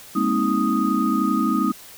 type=tone cluster; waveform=sine; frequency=203.9 / 233.9 / 266.6 / 318.1 / 1245 Hz; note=G#3 / A#3 / C4 / D#4 / D#6; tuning=-32 / +6 / +33 / +38 / +1 cents; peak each=-24 dBFS; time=0.15-1.72 s; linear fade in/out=10 ms; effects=white hiss -43 dBFS RMS until 1.97 s